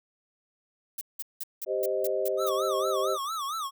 violet noise bursts, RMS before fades -34 dBFS, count 8, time 0.98-2.496 s, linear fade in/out 5 ms, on 32 ms, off 180 ms
sine chord, C minor, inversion second, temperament equal, 392 / 523.3 / 622.3 Hz, G4 / C5 / Eb5, 0 / 0 / 0 cents, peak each -30 dBFS, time 1.66-3.18 s, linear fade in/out 50 ms
square tone with vibrato, 1203 Hz, D6, 41 cents sharp, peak -31 dBFS, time 2.37-3.71 s, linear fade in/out 50 ms, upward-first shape sine, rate 4.4 Hz, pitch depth 180 cents each way
effects none

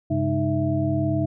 sine tone cluster, 96.6 / 135 / 204.4 / 309.7 / 661 Hz, G2 / C#3 / G#3 / D#4 / E5, -25 / -45 / -27 / -8 / +5 cents, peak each -27 / -25 / -32 / -24 / -28 dBFS, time 0.1-1.26 s, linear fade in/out 10 ms, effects none

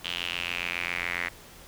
sawtooth tone with band-pass filter sweep, 87.31 Hz, F2, in tune, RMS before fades -32 dBFS, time 0.04-1.29 s, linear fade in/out 10 ms, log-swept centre 3100 to 2000 Hz, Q 4.9, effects pink hiss -49 dBFS RMS until 1.67 s

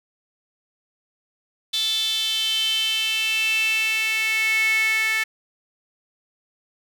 sawtooth tone with high-pass filter sweep, 440 Hz, A4, in tune, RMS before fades -22 dBFS, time 1.73-5.24 s, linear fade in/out 10 ms, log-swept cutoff 3600 to 2000 Hz, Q 8.4, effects none

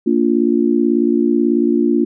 sine chord, Bb major, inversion none, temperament just, 233.1 / 291.4 / 349.6 Hz, Bb3 / D4 / F4, 0 / -13 / +2 cents, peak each -16 dBFS, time 0.06-2.05 s, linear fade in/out 10 ms, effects none

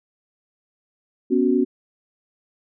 sine chord, B suspended second, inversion none, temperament equal, 246.9 / 277.2 / 370 Hz, B3 / C#4 / F#4, 0 / 0 / 0 cents, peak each -20 dBFS, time 1.3-1.65 s, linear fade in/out 20 ms, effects none

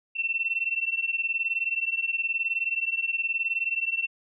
sine beating tone pair, 2690 / 2709 Hz, E7 / E7, +34 / +47 cents, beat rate 19 Hz, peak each -28 dBFS, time 0.15-4.07 s, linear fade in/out 20 ms, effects none

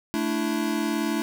square chord, A suspended fourth, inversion none, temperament equal with one note detuned, 220 / 293.7 / 332.5 Hz, A3 / D4 / E4, 0 / 0 / +15 cents, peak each -29 dBFS, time 0.14-1.22 s, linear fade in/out 0 ms, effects none

